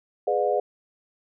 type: chord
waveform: sine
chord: G# diminished seventh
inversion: none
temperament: just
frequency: 415.3 / 498.4 / 598 / 717.6 Hz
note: G#4 / B4 / D5 / F5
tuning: 0 / +16 / +31 / +47 cents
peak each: -26 dBFS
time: 0.27-0.6 s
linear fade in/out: 5 ms
effects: none